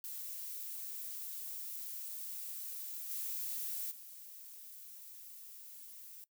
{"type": "noise with level steps", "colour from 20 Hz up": "violet", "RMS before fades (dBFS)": [-44, -40, -52], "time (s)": [0.04, 6.24], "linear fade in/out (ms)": 0, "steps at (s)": [3.09, 3.9], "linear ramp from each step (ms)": 20, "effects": ["noise-tail reverb RT60 0.1 s tail -19 dB re dry"]}